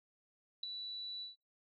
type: tone with ADSR envelope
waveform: sine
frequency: 3951 Hz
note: B7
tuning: in tune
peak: -32 dBFS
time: 0.63-1.36 s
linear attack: 5 ms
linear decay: 3 ms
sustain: -9 dB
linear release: 140 ms
effects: noise-tail reverb RT60 0.3 s tail -25 dB re dry